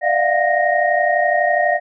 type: tone cluster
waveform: sine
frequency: 596 / 689 / 721 / 1865 Hz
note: D5 / F5 / F#5 / A#6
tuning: +25 / -24 / -45 / 0 cents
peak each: -19 dBFS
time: 0.01-1.8 s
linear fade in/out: 50 ms
effects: none